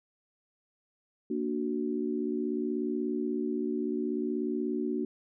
sine chord, Bb augmented, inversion none, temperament equal, 233.1 / 293.7 / 370 Hz, Bb3 / D4 / F#4, 0 / 0 / 0 cents, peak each -33 dBFS, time 1.3-5.05 s, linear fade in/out 5 ms, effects none

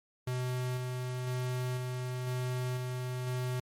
square tone with tremolo, 126.1 Hz, B2, 36 cents sharp, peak -32 dBFS, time 0.27-3.6 s, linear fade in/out 5 ms, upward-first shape square, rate 1 Hz, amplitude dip 25%, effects MP3 64 kbps

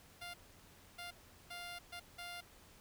10% pulse tone bursts at uneven times, 700 Hz, F5, 4 cents sharp, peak -37 dBFS, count 5, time 0.21-0.34 / 0.98-1.11 / 1.5-1.79 / 1.92-2 / 2.18-2.41 s, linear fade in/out 10 ms, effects added 90 Hz sine -70 dBFS peak until 2.8 s + pink hiss -62 dBFS RMS until 2.8 s

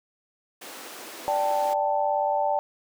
pink high-pass noise, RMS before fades -41 dBFS, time 0.61-1.74 s, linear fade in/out 10 ms, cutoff 280 Hz, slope 24 dB/octave
sine chord, D suspended fourth, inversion none, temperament just, 587.3 / 783.1 / 881 Hz, D5 / G5 / A5, 0 / -2 / +2 cents, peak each -26 dBFS, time 1.28-2.59 s, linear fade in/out 0 ms
effects none

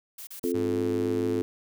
blue noise bursts, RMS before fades -41 dBFS, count 3, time 0.18-0.521 s, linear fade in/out 5 ms, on 91 ms, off 34 ms
sine chord, F major, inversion second, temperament just, 261.9 / 349.2 / 436.5 Hz, C4 / F4 / A4, +2 / 0 / -14 cents, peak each -29 dBFS, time 0.44-1.42 s, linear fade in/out 0 ms
sawtooth tone with pitch glide, 103 to 105.41 Hz, G#2 to G#2, -14 to +26 cents, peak -30 dBFS, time 0.54-1.42 s, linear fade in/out 10 ms, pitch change +40 cents, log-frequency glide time 0.78-1.2 s
effects none

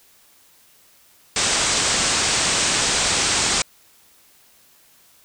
white low-pass noise, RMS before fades -20 dBFS, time 1.36-3.62 s, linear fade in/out 2 ms, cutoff 8700 Hz, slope 96 dB/octave, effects white hiss -54 dBFS RMS until 5.24 s

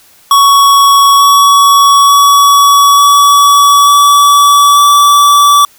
square tone with pitch steps, 1118 / 1125.1 / 1132.3 / 1139.5 / 1146.8 / 1154.1 Hz, C#6 / C#6 / C#6 / C#6 / D6 / D6, +14 / +25 / +36 / +47 / -42 / -31 cents, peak -3 dBFS, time 0.31-5.65 s, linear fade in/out 2 ms, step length 890 ms, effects white hiss -43 dBFS RMS until 5.78 s

